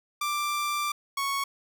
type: tone pair in turn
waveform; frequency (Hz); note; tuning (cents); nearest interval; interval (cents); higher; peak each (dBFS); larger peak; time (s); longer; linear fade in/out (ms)
sawtooth; 1179 / 1107.3; D6 / C#6; +6 / -2; minor second; 108; first; -23; neither; 0.21-0.92 / 1.17-1.44; first; 5
effects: none